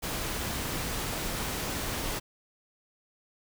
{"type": "noise", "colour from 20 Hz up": "pink", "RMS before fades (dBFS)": -33, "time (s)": [0.02, 2.2], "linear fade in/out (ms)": 20, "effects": []}